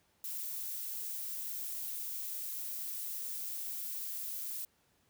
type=noise; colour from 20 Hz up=violet; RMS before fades=-40 dBFS; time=0.24-4.65 s; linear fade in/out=2 ms; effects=pink hiss -72 dBFS RMS until 5.09 s + high-pass 60 Hz 12 dB/octave